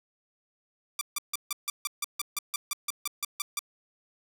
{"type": "tone bursts", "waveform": "5% pulse", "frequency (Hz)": 1174.7, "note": "D6", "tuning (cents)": 0, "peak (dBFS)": -16, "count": 16, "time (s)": [0.99, 3.592], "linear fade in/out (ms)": 2, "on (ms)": 22, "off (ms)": 150, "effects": []}